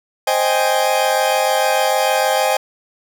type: chord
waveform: 40% pulse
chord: Ab major seventh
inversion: first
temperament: equal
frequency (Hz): 523.3 / 622.3 / 784 / 830.6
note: C5 / Eb5 / G5 / Ab5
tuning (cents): 0 / 0 / 0 / 0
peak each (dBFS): -19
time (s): 0.27-2.57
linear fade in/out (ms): 5
effects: none